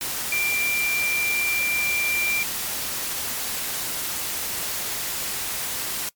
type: tone in noise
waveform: sine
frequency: 2367 Hz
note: D7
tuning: 13 cents sharp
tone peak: -21 dBFS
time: 0.32-2.43 s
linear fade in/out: 2 ms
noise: white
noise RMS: -28 dBFS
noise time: 0.01-6.09 s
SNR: +4 dB
effects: noise-tail reverb RT60 0.1 s tail -22 dB re dry + MP3 96 kbps